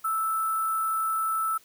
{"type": "tone with sample-and-hold", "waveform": "sine", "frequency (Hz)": 1318.5, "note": "E6", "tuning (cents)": 0, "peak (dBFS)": -24, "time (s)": [0.04, 1.58], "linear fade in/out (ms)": 10, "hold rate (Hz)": 11025, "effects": ["white hiss -58 dBFS RMS until 1.64 s"]}